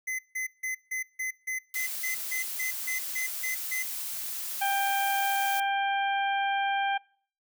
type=tone bursts; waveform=square; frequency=2040 Hz; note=C7; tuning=44 cents flat; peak=-30 dBFS; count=14; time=0.07-3.83 s; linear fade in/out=10 ms; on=120 ms; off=160 ms
type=noise; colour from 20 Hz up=blue; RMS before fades=-35 dBFS; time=1.74-5.6 s; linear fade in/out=2 ms
type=harmonic tone; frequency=792 Hz; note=G5; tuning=18 cents sharp; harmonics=1 / 2 / 3 / 4; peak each=-26 / -32 / -36 / -38 dBFS; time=4.61-6.98 s; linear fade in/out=10 ms
effects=noise-tail reverb RT60 0.5 s tail -25 dB re dry